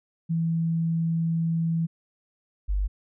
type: tone pair in turn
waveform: sine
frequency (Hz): 164.81 / 49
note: E3 / G1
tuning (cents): 0 / 0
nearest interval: octave + major sixth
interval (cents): 2100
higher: first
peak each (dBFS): -22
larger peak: neither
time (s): 0.29-1.87 / 2.68-2.88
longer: first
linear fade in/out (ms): 20
effects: none